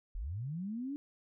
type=linear sweep; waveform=sine; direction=up; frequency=33.67 to 293.7 Hz; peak=-36 dBFS; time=0.15-0.96 s; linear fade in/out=0 ms; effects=none